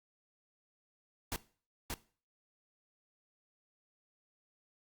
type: noise with echo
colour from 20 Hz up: pink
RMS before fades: -37 dBFS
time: 1.32-1.36 s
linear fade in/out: 0 ms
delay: 580 ms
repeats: 1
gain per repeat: -2 dB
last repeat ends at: 1.94 s
effects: noise-tail reverb RT60 0.4 s tail -18 dB re dry + Opus 48 kbps